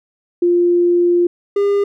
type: tone pair in turn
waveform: sine / triangle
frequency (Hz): 349.6 / 403.2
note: F4 / G4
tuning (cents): +2 / +49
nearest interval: major second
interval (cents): 247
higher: second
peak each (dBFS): -10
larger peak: neither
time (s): 0.42-1.27 / 1.56-1.84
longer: first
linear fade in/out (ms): 5
effects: none